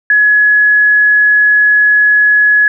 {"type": "tone", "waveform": "sine", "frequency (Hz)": 1690, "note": "G#6", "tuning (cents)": 30, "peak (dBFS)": -5, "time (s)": [0.1, 2.68], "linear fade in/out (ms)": 2, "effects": []}